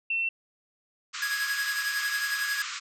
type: tone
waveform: sine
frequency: 2698 Hz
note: E7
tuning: 40 cents sharp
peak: -25 dBFS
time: 0.1-0.29 s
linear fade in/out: 5 ms
type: band-pass noise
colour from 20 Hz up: pink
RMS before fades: -36 dBFS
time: 1.13-2.8 s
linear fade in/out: 20 ms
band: 1100 to 7700 Hz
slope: 96 dB/octave
type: tone with tremolo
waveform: square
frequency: 1661.2 Hz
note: G#6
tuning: in tune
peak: -26 dBFS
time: 1.22-2.62 s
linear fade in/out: 2 ms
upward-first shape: triangle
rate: 11 Hz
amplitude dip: 60%
effects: none